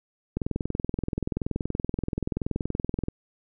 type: click train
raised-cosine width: 3 ms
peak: -14 dBFS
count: 58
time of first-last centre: 0.37-3.084 s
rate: 21 Hz
effects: none